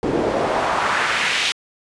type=noise with band-pass filter sweep; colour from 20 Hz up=pink; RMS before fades=-20 dBFS; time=0.03-1.52 s; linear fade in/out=0 ms; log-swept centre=330 to 3200 Hz; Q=1.5; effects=resampled to 22050 Hz